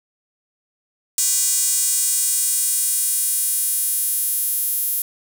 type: tone with high-pass filter sweep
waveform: square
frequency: 220 Hz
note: A3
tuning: in tune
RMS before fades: -20 dBFS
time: 1.18-5.02 s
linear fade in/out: 2 ms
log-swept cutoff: 7600 to 12000 Hz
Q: 2.3
effects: none